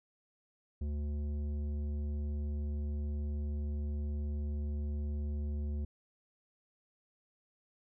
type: tone with tanh clipping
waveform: triangle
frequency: 73.42 Hz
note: D2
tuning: in tune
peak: -35 dBFS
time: 0.81-5.85 s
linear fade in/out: 5 ms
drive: 15 dB
effects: none